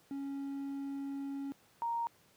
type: tone pair in turn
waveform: triangle / sine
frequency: 277.2 / 932.4 Hz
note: C#4 / A#5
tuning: 0 / 0 cents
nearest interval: octave + major sixth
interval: 2100 cents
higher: second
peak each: -35 / -32 dBFS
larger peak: second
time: 0.11-1.52 / 1.82-2.07 s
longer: first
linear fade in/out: 0 ms
effects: pink hiss -66 dBFS RMS until 2.36 s + high-pass 100 Hz 12 dB/octave